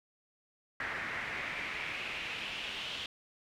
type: noise with band-pass filter sweep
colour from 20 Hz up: brown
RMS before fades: -39 dBFS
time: 0.8-3.06 s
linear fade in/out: 2 ms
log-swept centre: 1800 to 3200 Hz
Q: 3.5
effects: none